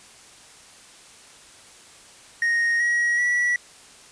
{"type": "tone with pitch steps", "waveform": "triangle", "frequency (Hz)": [1864.7, 1903.9, 1943.9], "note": ["A#6", "A#6", "B6"], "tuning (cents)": [0, 36, -28], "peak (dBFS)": -17, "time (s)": [2.42, 3.56], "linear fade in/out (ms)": 2, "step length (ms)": 380, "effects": ["white hiss -48 dBFS RMS until 4.11 s", "resampled to 22050 Hz"]}